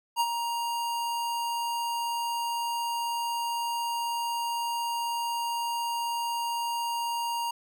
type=tone with ADSR envelope; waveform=square; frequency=939 Hz; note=A#5; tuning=12 cents sharp; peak=-22 dBFS; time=0.16-7.51 s; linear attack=44 ms; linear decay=49 ms; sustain=-7 dB; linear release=5 ms; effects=none